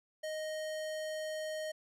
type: tone with low-pass filter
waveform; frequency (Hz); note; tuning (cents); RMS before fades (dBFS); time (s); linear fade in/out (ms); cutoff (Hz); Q
square; 622.3; D#5; 0; -39; 0.23-1.72; 10; 11000; 0.7
effects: none